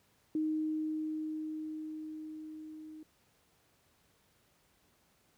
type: tone with level ramp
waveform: sine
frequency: 311.1 Hz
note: D#4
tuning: in tune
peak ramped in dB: -29 to -46 dBFS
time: 0.35-3.03 s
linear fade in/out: 2 ms
effects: pink hiss -70 dBFS RMS until 5.37 s + high-pass 60 Hz 12 dB/octave